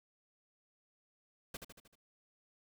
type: noise with echo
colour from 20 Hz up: pink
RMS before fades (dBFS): -43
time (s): 1.54-1.57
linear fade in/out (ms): 5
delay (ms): 77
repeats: 5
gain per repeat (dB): -5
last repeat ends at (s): 1.955
effects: none